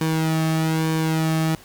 sawtooth tone with flanger, 159.7 Hz, D#3, 45 cents sharp, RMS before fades -21 dBFS, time 0.01-1.55 s, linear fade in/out 2 ms, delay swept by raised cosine 1.5 to 2.03 ms, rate 1.1 Hz, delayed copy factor -0.65, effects pink hiss -47 dBFS RMS until 1.64 s

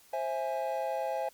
triangle chord, C augmented, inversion none, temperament equal with one note detuned, 529 / 659.3 / 830.6 Hz, C5 / E5 / G#5, +19 / 0 / 0 cents, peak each -33 dBFS, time 0.13-1.29 s, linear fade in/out 5 ms, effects white hiss -60 dBFS RMS until 1.33 s + Opus 48 kbps

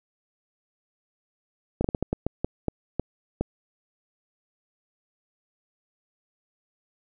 slowing click train, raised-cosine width 2 ms, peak -11 dBFS, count 11, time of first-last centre 1.81-3.41 s, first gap 34 ms, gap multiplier 1.32, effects none

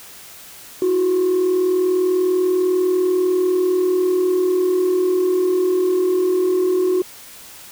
sine tone pair together, 327 / 367.1 Hz, E4 / F#4, -14 / -14 cents, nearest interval major second, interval 200 cents, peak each -22 / -13 dBFS, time 0.82-7.02 s, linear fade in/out 2 ms, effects tanh soft clip ceiling -12 dBFS + white hiss -40 dBFS RMS until 7.71 s

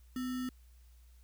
sine tone with sample-and-hold, 252.7 Hz, B3, 40 cents sharp, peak -34 dBFS, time 0.16-0.49 s, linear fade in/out 2 ms, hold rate 1575 Hz, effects added 60 Hz sine -56 dBFS peak until 1.23 s + white hiss -71 dBFS RMS until 1.23 s

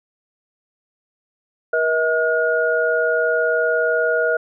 sine tone cluster, 478.6 / 639 / 1436 Hz, A#4 / D#5 / F6, +46 / +46 / +48 cents, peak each -20 dBFS, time 1.73-4.37 s, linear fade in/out 5 ms, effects none

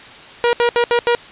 sawtooth tone bursts at uneven times, 476.5 Hz, A#4, 38 cents sharp, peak -8 dBFS, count 5, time 0.44-0.53 / 0.6-0.69 / 0.76-0.84 / 0.91-0.99 / 1.07-1.15 s, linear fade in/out 0 ms, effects white hiss -38 dBFS RMS until 1.31 s + resampled to 8000 Hz

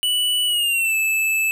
square tone with pitch glide, 2960 to 2622 Hz, F#7 to E7, 0 to -10 cents, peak -18 dBFS, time 0.03-1.51 s, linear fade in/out 0 ms, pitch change -210 cents, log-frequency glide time 0.46-0.95 s, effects none

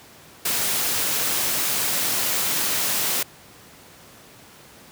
white noise, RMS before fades -23 dBFS, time 0.45-3.23 s, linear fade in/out 5 ms, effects pink hiss -47 dBFS RMS until 4.91 s + high-pass 100 Hz 12 dB/octave

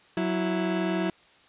30% pulse tone pair together, 184.98 / 329.6 Hz, F#3 / E4, 0 / 0 cents, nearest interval minor seventh, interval 1000 cents, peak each -25 dBFS, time 0.17-1.1 s, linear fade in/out 2 ms, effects white hiss -57 dBFS RMS until 1.48 s + resampled to 8000 Hz

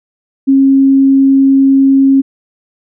sine tone, 271 Hz, C#4, 39 cents flat, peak -4 dBFS, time 0.47-2.22 s, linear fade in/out 20 ms, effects none

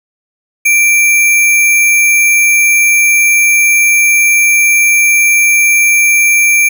sine tone with sample-and-hold, 2349 Hz, D7, in tune, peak -5 dBFS, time 0.65-6.69 s, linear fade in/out 10 ms, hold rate 8820 Hz, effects none

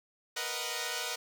5% pulse chord, B major seventh, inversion third, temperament equal, 466.2 / 493.9 / 622.3 / 740 Hz, A#4 / B4 / D#5 / F#5, 0 / 0 / 0 / 0 cents, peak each -28 dBFS, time 0.36-1.16 s, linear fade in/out 10 ms, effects none

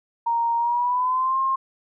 sine tone with pitch glide, 932.3 to 1064.8 Hz, A#5 to C6, 0 to +30 cents, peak -19 dBFS, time 0.26-1.56 s, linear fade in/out 10 ms, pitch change +230 cents, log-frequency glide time 0.57-1.39 s, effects none

